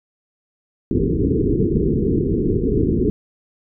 white low-pass noise, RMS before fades -18 dBFS, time 0.91-3.1 s, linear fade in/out 0 ms, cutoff 440 Hz, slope 96 dB/octave, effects none

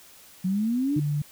sine exponential sweep, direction up, 180 to 309.8 Hz, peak -22 dBFS, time 0.44-1 s, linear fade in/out 10 ms
sine tone, 146.83 Hz, D3, in tune, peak -23 dBFS, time 0.96-1.22 s, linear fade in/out 5 ms
effects white hiss -51 dBFS RMS until 1.31 s

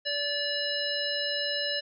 harmonic tone, 579 Hz, D5, 25 cents flat, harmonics 1 / 3 / 5 / 7 / 9, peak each -34 / -34 / -34 / -34 / -34 dBFS, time 0.05-1.81 s, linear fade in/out 20 ms, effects none

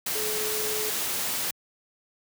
sine tone in noise, 428.7 Hz, A4, 45 cents flat, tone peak -32 dBFS, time 0.15-0.9 s, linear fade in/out 5 ms, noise white, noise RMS -29 dBFS, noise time 0.06-1.51 s, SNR -6 dB, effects high-pass 100 Hz 12 dB/octave

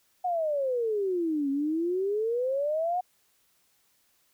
sine exponential two-way sweep, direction down then up, 739 to 271.9 to 739 Hz, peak -25 dBFS, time 0.24-3.01 s, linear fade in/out 10 ms, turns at 1.5 s, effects white hiss -68 dBFS RMS until 4.33 s

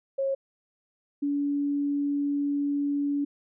sine tone pair in turn, 543 / 285.7 Hz, C#5 / D4, -36 / -48 cents, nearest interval major seventh, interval 1112 cents, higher first, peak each -24 dBFS, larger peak neither, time 0.18-0.35 / 1.22-3.25 s, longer second, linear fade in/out 10 ms, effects none

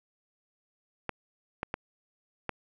clicks, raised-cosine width 0.5 ms, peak -16 dBFS, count 4, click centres 1.093 / 1.631 / 1.741 / 2.493 s, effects none

